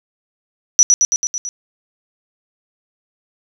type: tone with echo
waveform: sine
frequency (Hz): 5890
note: F#8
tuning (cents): -9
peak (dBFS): -4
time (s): 0.79-0.83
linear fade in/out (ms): 0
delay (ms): 110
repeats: 6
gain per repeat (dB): -3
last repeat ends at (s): 1.49
effects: none